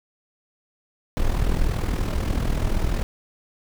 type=noise with amplitude modulation; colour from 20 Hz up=brown; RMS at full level=-19 dBFS; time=1.17-3.03 s; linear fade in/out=0 ms; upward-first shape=sine; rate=40.7 Hz; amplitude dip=65%; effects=none